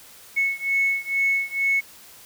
sine beating tone pair, 2200 / 2202.2 Hz, C#7 / C#7, -14 / -12 cents, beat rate 2.2 Hz, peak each -22 / -23 dBFS, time 0.36-1.81 s, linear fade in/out 20 ms, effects tanh soft clip ceiling -12 dBFS + white hiss -47 dBFS RMS until 2.25 s

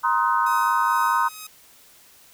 sine chord, C half-diminished seventh, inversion third, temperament just, 941.9 / 1046.5 / 1255.8 / 1507 Hz, Bb5 / C6 / Eb6 / Gb6, +18 / 0 / +16 / +31 cents, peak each -22 / -23 / -23 / -27 dBFS, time 0.03-1.29 s, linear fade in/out 20 ms
5% pulse tone with tremolo, 1264 Hz, D#6, 27 cents sharp, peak -23 dBFS, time 0.46-1.47 s, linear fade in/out 5 ms, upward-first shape sine, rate 2.2 Hz, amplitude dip 50%
effects white hiss -52 dBFS RMS until 2.33 s

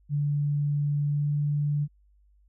sine tone with pitch glide, 145.4 to 146.41 Hz, D3 to D3, -17 to -5 cents, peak -23 dBFS, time 0.09-1.88 s, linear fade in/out 50 ms, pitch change +12 cents, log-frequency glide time 1.08-1.3 s, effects added 50 Hz sine -58 dBFS peak until 2.48 s

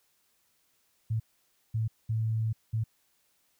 sine tone bursts at uneven times, 111.2 Hz, A2, 19 cents sharp, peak -26 dBFS, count 4, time 1.1-1.2 / 1.74-1.88 / 2.09-2.53 / 2.73-2.84 s, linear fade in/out 10 ms, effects white hiss -71 dBFS RMS until 3.59 s

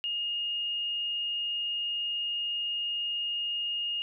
sine tone, 2847 Hz, F7, 33 cents sharp, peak -29 dBFS, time 0.04-4.02 s, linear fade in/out 0 ms, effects none

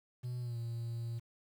triangle tone with pitch glide, 123.47 to 116.54 Hz, B2 to A#2, 0 to 0 cents, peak -34 dBFS, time 0.23-1.2 s, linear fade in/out 20 ms, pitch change -100 cents, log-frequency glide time 0.39-0.58 s, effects tanh soft clip ceiling -30 dBFS + 10-bit

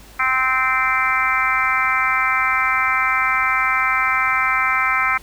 harmonic tone, 260 Hz, C4, 11 cents flat, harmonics 3 / 4 / 5 / 6 / 7 / 8 / 9, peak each -29 / -24 / -20 / -25 / -28 / -21 / -23 dBFS, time 0.19-5.18 s, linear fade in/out 10 ms, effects added 50 Hz sine -44 dBFS peak until 5.22 s + pink hiss -45 dBFS RMS until 5.22 s

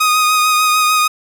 sawtooth tone with vibrato, 1244.5 Hz, D#6, in tune, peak -7 dBFS, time 0-1.08 s, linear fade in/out 10 ms, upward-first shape sine, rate 6.7 Hz, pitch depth 20 cents each way, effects none

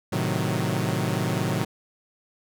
sawtooth chord, A diminished seventh, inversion none, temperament equal, 110 / 130.81 / 155.56 / 185 Hz, A2 / C3 / Eb3 / Gb3, 0 / 0 / 0 / 0 cents, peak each -25 dBFS, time 0.12-1.65 s, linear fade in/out 10 ms, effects none

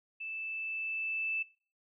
sine tone with level ramp, 2637 Hz, E7, in tune, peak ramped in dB -38 to -31 dBFS, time 0.2-1.43 s, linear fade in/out 10 ms, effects noise-tail reverb RT60 0.4 s tail -20 dB re dry

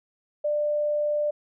sine tone, 594 Hz, D5, 20 cents sharp, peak -22 dBFS, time 0.44-1.31 s, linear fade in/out 10 ms, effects none

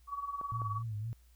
sine tone with tremolo, 1133 Hz, C#6, 37 cents sharp, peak -33 dBFS, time 0.07-0.83 s, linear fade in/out 50 ms, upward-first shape sine, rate 19 Hz, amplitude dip 70%
clicks, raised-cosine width 1 ms, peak -33 dBFS, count 2, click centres 0.413 / 0.618 s
sine tone with vibrato, 110 Hz, A2, in tune, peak -35 dBFS, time 0.52-1.13 s, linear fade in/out 0 ms, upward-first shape sine, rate 3.9 Hz, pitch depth 93 cents each way
effects added 60 Hz sine -59 dBFS peak until 1.35 s + white hiss -71 dBFS RMS until 1.35 s

